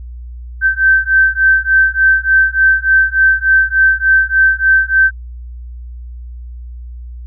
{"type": "beating tone pair", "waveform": "sine", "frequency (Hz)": [1550, 1553.4], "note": ["G6", "G6"], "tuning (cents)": [-20, -16], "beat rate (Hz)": 3.4, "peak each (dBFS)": -11, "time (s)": [0.61, 5.11], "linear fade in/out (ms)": 50, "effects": ["added 60 Hz sine -26 dBFS peak until 7.26 s"]}